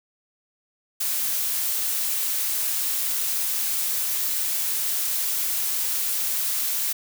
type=noise; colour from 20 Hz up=blue; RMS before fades=-25 dBFS; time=1-6.93 s; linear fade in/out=10 ms; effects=none